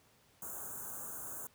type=band-stop noise; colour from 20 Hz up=white; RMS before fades=-44 dBFS; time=0.42-1.47 s; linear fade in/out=2 ms; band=1600 to 6400 Hz; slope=96 dB/octave; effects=pink hiss -67 dBFS RMS until 1.54 s + high-pass 60 Hz 12 dB/octave